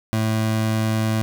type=tone; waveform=25% pulse; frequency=110 Hz; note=A2; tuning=in tune; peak=-15 dBFS; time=0.13-1.22 s; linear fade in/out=0 ms; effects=none